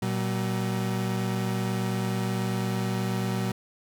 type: tone pair together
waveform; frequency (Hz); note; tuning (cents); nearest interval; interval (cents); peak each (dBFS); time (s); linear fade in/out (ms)
35% pulse; 118.43 / 188.4; A#2 / F#3; +28 / +32; minor sixth; 804; -27; 0.02-3.52; 5
effects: none